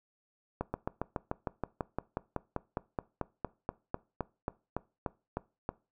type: slowing click train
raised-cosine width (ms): 1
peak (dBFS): -18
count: 25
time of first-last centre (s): 0.61-5.691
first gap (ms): 130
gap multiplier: 1.04
effects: noise-tail reverb RT60 0.3 s tail -21 dB re dry